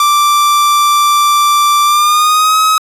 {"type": "tone with pitch glide", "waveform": "45% pulse", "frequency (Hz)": [1174.7, 1273.6], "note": ["D6", "D#6"], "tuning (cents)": [0, 40], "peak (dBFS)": -7, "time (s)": [0, 2.78], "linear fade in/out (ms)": 2, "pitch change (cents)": 140, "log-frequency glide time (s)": [1.84, 2.57], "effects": ["resampled to 32000 Hz"]}